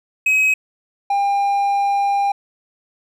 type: tone pair in turn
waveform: triangle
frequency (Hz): 2543 / 801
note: D#7 / G5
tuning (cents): +37 / +37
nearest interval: octave + minor sixth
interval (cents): 2000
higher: first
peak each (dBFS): -11 / -13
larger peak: first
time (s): 0.26-0.54 / 1.1-2.32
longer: second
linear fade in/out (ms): 5
effects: none